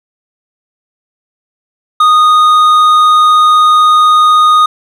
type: tone with hard clipping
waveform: triangle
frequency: 1237 Hz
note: D#6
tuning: 10 cents flat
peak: -5 dBFS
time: 2-4.66 s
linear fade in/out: 5 ms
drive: 9 dB
effects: none